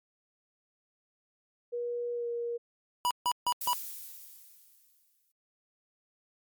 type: tone with pitch glide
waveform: sine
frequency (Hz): 480 to 472.6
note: B4 to A#4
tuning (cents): -49 to +24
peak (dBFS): -31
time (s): 1.72-2.58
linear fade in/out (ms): 20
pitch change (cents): -27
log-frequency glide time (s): 2.13-2.27
type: tone bursts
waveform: square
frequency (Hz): 977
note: B5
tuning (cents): -19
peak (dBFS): -26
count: 4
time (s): 3.05-3.732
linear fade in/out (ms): 0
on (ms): 58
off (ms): 150
type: noise with exponential decay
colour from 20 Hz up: violet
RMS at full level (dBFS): -34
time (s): 3.61-5.32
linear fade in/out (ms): 5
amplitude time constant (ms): 370
effects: MP3 96 kbps